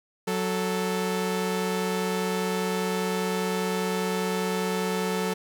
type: tone pair together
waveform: sawtooth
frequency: 185 / 440 Hz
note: F#3 / A4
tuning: 0 / 0 cents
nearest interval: octave + minor third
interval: 1500 cents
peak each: -24 / -24 dBFS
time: 0.27-5.34 s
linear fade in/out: 10 ms
effects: none